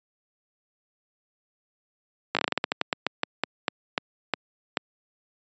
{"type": "slowing click train", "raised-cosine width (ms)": 0.3, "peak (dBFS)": -6, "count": 19, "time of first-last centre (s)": [2.35, 4.772], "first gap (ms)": 17, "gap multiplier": 1.21, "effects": ["high-pass 200 Hz 12 dB/octave", "resampled to 16000 Hz"]}